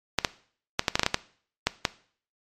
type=clicks; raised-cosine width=0.2 ms; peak=-3 dBFS; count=11; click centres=0.187 / 0.248 / 0.794 / 0.882 / 0.955 / 0.995 / 1.033 / 1.064 / 1.144 / 1.67 / 1.852 s; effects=noise-tail reverb RT60 0.5 s tail -18 dB re dry + MP3 64 kbps